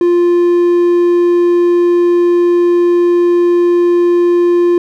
triangle tone, 349.2 Hz, F4, in tune, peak -5 dBFS, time 0.01-4.78 s, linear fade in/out 2 ms, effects none

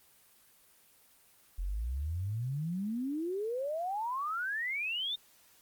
sine exponential sweep, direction up, 42.02 to 3690 Hz, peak -32 dBFS, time 1.58-5.16 s, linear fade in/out 10 ms, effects white hiss -63 dBFS RMS until 5.61 s + Opus 24 kbps

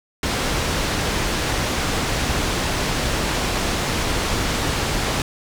pink low-pass noise, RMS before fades -22 dBFS, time 0.23-5.22 s, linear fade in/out 2 ms, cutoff 7200 Hz, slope 12 dB/octave, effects none

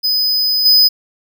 square tone with level steps, 5010 Hz, D#8, 11 cents sharp, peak -13 / -7 dBFS, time 0.03-0.89 s, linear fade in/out 20 ms, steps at 0.65 s, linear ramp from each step 10 ms, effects none

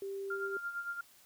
sine tone, 392.7 Hz, G4, 3 cents sharp, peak -37 dBFS, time 0.02-0.57 s, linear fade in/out 2 ms
sine tone with tremolo, 1396.9 Hz, F6, in tune, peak -34 dBFS, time 0.3-1.01 s, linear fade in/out 5 ms, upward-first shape sine, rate 8.8 Hz, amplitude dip 65%
effects white hiss -62 dBFS RMS until 1.25 s

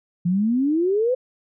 sine exponential sweep, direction up, 169.1 to 523.3 Hz, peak -17 dBFS, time 0.25-1.15 s, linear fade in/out 10 ms, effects none

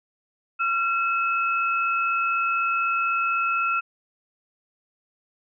sine tone pair together, 1368 / 2588 Hz, F6 / E7, -36 / -32 cents, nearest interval major seventh, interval 1104 cents, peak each -22 / -26 dBFS, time 0.59-3.81 s, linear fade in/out 20 ms, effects none

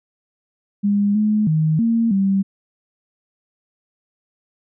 sine tone with pitch steps, 203.1 / 212.6 / 156.7 / 229.4 / 194.8 Hz, G#3 / G#3 / D#3 / A#3 / G3, -38 / +41 / +13 / -28 / -11 cents, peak -14 dBFS, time 0.83-2.43 s, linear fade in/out 20 ms, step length 320 ms, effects none

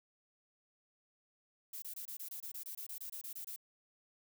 violet noise bursts, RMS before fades -45 dBFS, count 16, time 1.73-3.562 s, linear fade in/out 5 ms, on 92 ms, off 24 ms, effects none

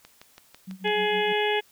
click train, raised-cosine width 0.2 ms, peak -27 dBFS, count 6, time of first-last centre 0.05-0.876 s, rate 6.05 Hz
sine tone with tremolo, 188.6 Hz, F#3, 33 cents sharp, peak -33 dBFS, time 0.67-1.33 s, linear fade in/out 10 ms, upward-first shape sine, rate 6.5 Hz, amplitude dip 90%
harmonic tone, 420 Hz, G#4, 19 cents sharp, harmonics 1 / 2 / 4 / 5 / 6 / 7 / 8, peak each -25 / -28 / -31 / -32 / -33 / -33 / -34 dBFS, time 0.84-1.61 s, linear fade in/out 20 ms
effects white hiss -59 dBFS RMS until 1.71 s

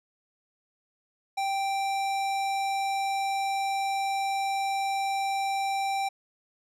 sine tone with hard clipping, 784 Hz, G5, in tune, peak -28 dBFS, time 1.37-6.09 s, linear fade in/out 10 ms, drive 17 dB, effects none

